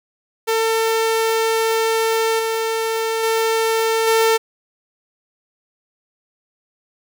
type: tone with level steps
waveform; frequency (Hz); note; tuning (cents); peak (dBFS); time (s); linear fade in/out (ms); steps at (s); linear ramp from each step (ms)
sawtooth; 448.8; A4; +34; -12 / -15 / -12 / -9; 0.47-4.38; 20; 2.39 / 3.23 / 4.07; 5
effects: none